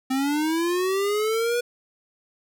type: linear sweep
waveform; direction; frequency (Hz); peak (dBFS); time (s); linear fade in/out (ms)
square; up; 258.5 to 487.2; -22; 0.1-1.61; 10
effects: none